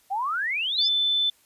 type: exponential sweep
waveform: sine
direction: up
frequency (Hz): 740 to 5410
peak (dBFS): -24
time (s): 0.1-0.89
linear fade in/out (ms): 20
type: tone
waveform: sine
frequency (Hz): 3520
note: A7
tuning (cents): 0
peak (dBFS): -20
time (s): 0.78-1.3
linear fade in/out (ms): 5
effects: white hiss -61 dBFS RMS until 1.45 s + resampled to 32000 Hz